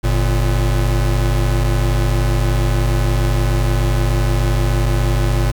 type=tone pair together; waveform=square; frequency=48.44 / 115.2 Hz; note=G1 / A#2; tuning=-20 / -20 cents; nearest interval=octave + minor third; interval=1500 cents; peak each=-16 / -18 dBFS; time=0.03-5.52 s; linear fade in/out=20 ms; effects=8-bit